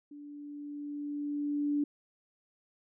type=tone with level ramp; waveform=sine; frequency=291 Hz; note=D4; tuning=16 cents flat; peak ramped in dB=-45 to -26 dBFS; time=0.11-1.84 s; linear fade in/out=5 ms; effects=none